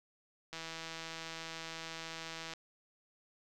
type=click train; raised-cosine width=0.2 ms; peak=-26 dBFS; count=328; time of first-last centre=0.53-2.536 s; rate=163 Hz; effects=none